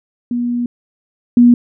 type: tone pair in turn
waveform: sine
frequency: 241.2 / 241.2 Hz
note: B3 / B3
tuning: -41 / -41 cents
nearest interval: unison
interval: 0 cents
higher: neither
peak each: -15 / -4 dBFS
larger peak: second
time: 0.31-0.66 / 1.37-1.54 s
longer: first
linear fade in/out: 2 ms
effects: none